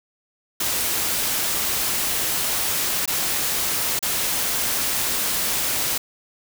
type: noise with dropouts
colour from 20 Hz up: white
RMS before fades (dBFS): -23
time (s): 0.6-5.98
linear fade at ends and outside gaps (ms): 5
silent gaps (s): 3.058-3.076 / 3.992-4.026
effects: none